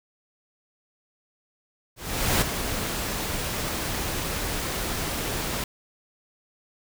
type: noise with ADSR envelope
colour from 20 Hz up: pink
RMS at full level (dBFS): -21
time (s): 1.96-5.64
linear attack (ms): 460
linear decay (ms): 6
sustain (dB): -8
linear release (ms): 3
effects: none